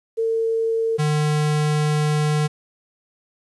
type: tone pair in turn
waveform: sine / square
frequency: 451.8 / 150.77 Hz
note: A4 / D3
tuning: +46 / +46 cents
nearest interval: octave + perfect fifth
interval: 1900 cents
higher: first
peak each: -18 dBFS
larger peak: neither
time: 0.17-0.98 / 0.98-2.48 s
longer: second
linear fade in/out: 20 ms
effects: resampled to 24000 Hz + 9-bit